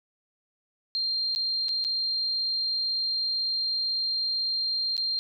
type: tone with dropouts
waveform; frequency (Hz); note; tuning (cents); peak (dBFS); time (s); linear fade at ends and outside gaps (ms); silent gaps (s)
sine; 4186; C8; 0; -25; 0.95-5.19; 0; 1.35-1.36 / 1.684-1.691 / 1.841-1.848 / 4.967-4.978
effects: none